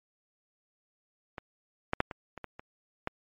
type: clicks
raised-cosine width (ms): 0.5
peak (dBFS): -23 / -12 / -9 / -23 / -26 / -23 / -28 / -16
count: 8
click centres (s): 1.382 / 1.934 / 2.004 / 2.112 / 2.377 / 2.443 / 2.595 / 3.074
effects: MP3 48 kbps